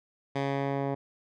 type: tone with low-pass filter sweep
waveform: 10% pulse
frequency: 138.59 Hz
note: C#3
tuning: in tune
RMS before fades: -30 dBFS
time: 0.35-0.95 s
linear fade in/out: 10 ms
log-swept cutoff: 3700 to 1000 Hz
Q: 0.7
effects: none